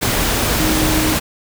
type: tone in noise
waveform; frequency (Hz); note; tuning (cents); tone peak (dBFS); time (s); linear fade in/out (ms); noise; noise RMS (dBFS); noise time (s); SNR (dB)
sine; 313.1; D#4; +11; -18; 0.59-1.15; 20; pink; -17; 0.01-1.2; -4
effects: none